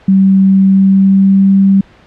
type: tone with pitch glide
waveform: sine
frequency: 192.6 to 194.95 Hz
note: G3 to G3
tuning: -30 to -9 cents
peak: -4 dBFS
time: 0.08-1.81 s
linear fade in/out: 5 ms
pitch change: +21 cents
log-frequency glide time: 0.57-1.57 s
effects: pink hiss -43 dBFS RMS until 2.06 s + low-pass 3000 Hz 12 dB/octave